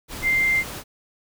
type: tone in noise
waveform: sine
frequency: 2093 Hz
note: C7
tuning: in tune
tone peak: -17 dBFS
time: 0.22-0.64 s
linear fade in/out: 50 ms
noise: pink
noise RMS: -34 dBFS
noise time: 0.08-0.84 s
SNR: +14 dB
effects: none